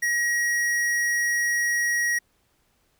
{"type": "tone with tanh clipping", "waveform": "sine", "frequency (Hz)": 1900, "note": "A#6", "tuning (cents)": 33, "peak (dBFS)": -23, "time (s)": [0.02, 2.19], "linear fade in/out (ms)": 10, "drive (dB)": 16, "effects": ["pink hiss -67 dBFS RMS until 2.99 s"]}